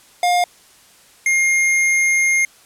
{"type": "tone pair in turn", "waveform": "square", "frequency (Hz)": [710, 2128], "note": ["F5", "C7"], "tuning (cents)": [28, 29], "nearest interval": "octave + perfect fifth", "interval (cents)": 1901, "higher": "second", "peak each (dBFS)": -14, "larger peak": "neither", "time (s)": [[0.23, 0.44], [1.26, 2.45]], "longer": "second", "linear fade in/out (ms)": 2, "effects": ["white hiss -49 dBFS RMS until 2.65 s", "low-pass 11000 Hz 12 dB/octave"]}